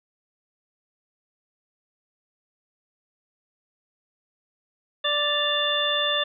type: harmonic tone with a mistuned harmonic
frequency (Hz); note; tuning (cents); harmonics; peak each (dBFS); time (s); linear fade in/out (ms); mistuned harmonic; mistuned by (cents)
587.3; D5; 0; 1 / 2 / 3 / 5 / 6; -28 / -30 / -29 / -30 / -24; 5.04-6.24; 10; 5; -80
effects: none